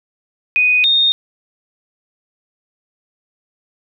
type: tone pair in turn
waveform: sine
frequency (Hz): 2489 / 3682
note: D#7 / A#7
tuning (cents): 0 / -22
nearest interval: perfect fifth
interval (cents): 678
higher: second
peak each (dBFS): -10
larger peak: neither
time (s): 0.56-0.84 / 0.84-1.12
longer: neither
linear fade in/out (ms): 0
effects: none